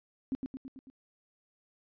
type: tone with echo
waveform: sine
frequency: 264.2 Hz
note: C4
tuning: 17 cents sharp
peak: -29 dBFS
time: 0.32-0.35 s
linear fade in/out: 0 ms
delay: 110 ms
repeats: 5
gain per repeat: -4 dB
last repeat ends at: 0.9 s
effects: resampled to 11025 Hz